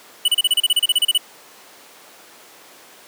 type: tone bursts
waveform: square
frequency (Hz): 2960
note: F#7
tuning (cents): 0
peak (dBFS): -13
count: 15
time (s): 0.25-1.178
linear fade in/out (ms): 5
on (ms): 32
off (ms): 32
effects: pink hiss -44 dBFS RMS until 3.07 s + high-pass 400 Hz 12 dB/octave